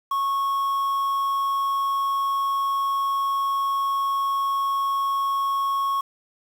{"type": "tone with quantisation", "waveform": "triangle", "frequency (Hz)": 1100, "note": "C#6", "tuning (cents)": -14, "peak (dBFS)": -19, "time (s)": [0.11, 6.01], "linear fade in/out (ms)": 5, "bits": 7, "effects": []}